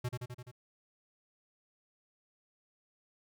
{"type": "tone with echo", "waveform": "square", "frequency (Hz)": 123.47, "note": "B2", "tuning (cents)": 0, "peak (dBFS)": -33, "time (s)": [0.04, 0.09], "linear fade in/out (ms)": 10, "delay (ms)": 85, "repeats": 5, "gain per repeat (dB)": -3, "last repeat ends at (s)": 0.515, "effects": []}